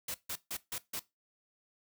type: noise bursts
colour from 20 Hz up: white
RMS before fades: -38 dBFS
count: 5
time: 0.08-0.995 s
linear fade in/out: 5 ms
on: 63 ms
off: 150 ms
effects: noise-tail reverb RT60 0.2 s tail -18 dB re dry